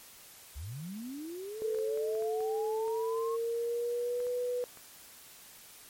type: linear sweep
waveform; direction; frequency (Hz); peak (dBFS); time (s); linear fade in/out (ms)
sine; up; 59 to 1099; -38; 0.55-3.37; 20
type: tone with pitch glide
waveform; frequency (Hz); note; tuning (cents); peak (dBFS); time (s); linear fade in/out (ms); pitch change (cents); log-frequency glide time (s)
sine; 438.3 to 492; A4 to B4; -7 to -7; -30; 1.62-4.64; 0; +200; 2.72-4.29
type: clicks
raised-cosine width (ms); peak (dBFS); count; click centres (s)
0.5; -36; 10; 1.747 / 1.787 / 1.974 / 2.152 / 2.223 / 2.406 / 2.88 / 4.203 / 4.268 / 4.773
effects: white hiss -53 dBFS RMS until 5.89 s + MP3 64 kbps